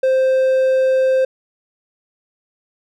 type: tone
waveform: triangle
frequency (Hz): 523.3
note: C5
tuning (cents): 0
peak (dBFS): -10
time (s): 0.03-1.25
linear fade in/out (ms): 5
effects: none